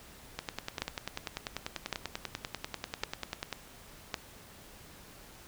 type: two click trains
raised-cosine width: 0.2 ms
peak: -14 / -17 dBFS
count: 4 / 33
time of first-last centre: 0.82-4.142 / 0.39-3.527 s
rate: 0.903 / 10.2 Hz
effects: pink hiss -53 dBFS RMS until 5.47 s